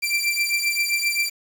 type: beating tone pair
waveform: sawtooth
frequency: 2349 / 2356.6 Hz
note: D7 / D7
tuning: 0 / +5 cents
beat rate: 7.6 Hz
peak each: -20 dBFS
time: 0.02-1.3 s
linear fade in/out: 20 ms
effects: 7-bit